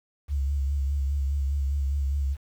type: tone with vibrato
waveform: sine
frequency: 69.7 Hz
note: C#2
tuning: 10 cents sharp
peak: -23 dBFS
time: 0.28-2.37 s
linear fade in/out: 50 ms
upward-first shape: sine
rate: 4.9 Hz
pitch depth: 50 cents each way
effects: 9-bit